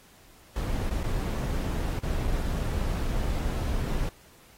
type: noise with dropouts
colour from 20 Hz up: brown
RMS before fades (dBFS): -28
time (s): 0.56-4.09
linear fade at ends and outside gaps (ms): 2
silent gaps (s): 0.897-0.909 / 1.031-1.04 / 1.991-2.033 / 2.273-2.277
effects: pink hiss -56 dBFS RMS until 4.57 s + AAC 48 kbps